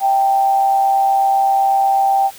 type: tone with amplitude modulation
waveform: sine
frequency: 784 Hz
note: G5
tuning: in tune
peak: -9 dBFS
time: 0-2.31 s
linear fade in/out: 50 ms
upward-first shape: sine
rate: 128 Hz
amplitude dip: 45%
effects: white hiss -39 dBFS RMS until 2.38 s